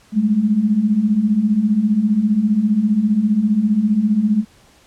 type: beating tone pair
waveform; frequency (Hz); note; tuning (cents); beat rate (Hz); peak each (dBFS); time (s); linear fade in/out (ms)
sine; 200 / 215; G3 / A3; +35 / -40; 15; -19 / -14; 0.12-4.45; 50
effects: pink hiss -51 dBFS RMS until 4.86 s + low-pass 10000 Hz 12 dB/octave